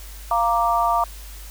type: chord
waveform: sine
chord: Bb major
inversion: second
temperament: equal with one note detuned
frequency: 693.6 / 932.3 / 1174.7 Hz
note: F5 / Bb5 / D6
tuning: -12 / 0 / 0 cents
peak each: -21 dBFS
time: 0.31-1.04 s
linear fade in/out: 2 ms
effects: added 50 Hz sine -36 dBFS peak until 1.5 s + white hiss -43 dBFS RMS until 1.5 s